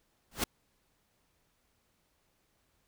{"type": "noise with exponential growth", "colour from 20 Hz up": "pink", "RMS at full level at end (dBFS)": -25, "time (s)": [0.31, 0.44], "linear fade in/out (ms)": 5, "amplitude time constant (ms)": 27, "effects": ["pink hiss -74 dBFS RMS until 2.87 s"]}